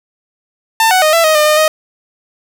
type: tone with pitch steps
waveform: sawtooth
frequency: 895 / 744 / 619 / 667 / 626 / 605 / 610 / 624 Hz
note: A5 / F#5 / D#5 / E5 / D#5 / D#5 / D#5 / D#5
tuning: +29 / +9 / -9 / +20 / +10 / -49 / -34 / +5 cents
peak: -4 dBFS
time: 0.8-1.68 s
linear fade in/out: 2 ms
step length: 110 ms
effects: none